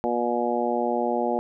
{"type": "harmonic tone", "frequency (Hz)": 120, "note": "B2", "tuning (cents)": -49, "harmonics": [2, 3, 4, 5, 6, 7], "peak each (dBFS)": [-29, -29, -29, -29, -29, -29], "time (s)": [0.04, 1.39], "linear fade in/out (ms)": 0, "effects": []}